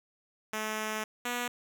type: tone pair in turn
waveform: 5% pulse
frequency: 216.3 / 243.4 Hz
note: A3 / B3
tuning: -29 / -25 cents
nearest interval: major second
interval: 204 cents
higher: second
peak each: -21 / -20 dBFS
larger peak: second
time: 0.53-1.04 / 1.25-1.48 s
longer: first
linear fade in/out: 5 ms
effects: none